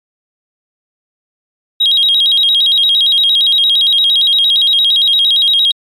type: tone with vibrato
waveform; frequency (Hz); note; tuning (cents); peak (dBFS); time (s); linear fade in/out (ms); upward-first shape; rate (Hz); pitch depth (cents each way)
sine; 3520; A7; 0; -6; 1.8-5.72; 10; square; 8.7; 140
effects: tanh soft clip ceiling -3 dBFS + MP3 96 kbps